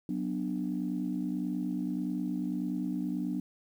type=chord; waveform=sine; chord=B minor; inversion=second; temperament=just; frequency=185.21 / 246.9 / 296.3 Hz; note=F#3 / B3 / D4; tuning=+2 / 0 / +15 cents; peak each=-34 dBFS; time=0.09-3.4 s; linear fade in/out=2 ms; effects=tanh soft clip ceiling -22 dBFS + 10-bit